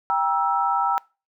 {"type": "chord", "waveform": "sine", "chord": "E diminished", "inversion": "first", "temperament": "just", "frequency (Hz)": [791.1, 949.3, 1318.5], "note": ["G5", "Bb5", "E6"], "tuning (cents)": [16, 31, 0], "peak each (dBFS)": -23, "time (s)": [0.1, 0.98], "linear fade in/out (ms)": 0, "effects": ["noise-tail reverb RT60 0.3 s tail -24 dB re dry"]}